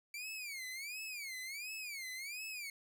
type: tone with vibrato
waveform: sawtooth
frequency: 2293 Hz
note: D7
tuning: 42 cents flat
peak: -39 dBFS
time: 0.14-2.7 s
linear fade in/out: 2 ms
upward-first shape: sine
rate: 1.4 Hz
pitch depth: 220 cents each way
effects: none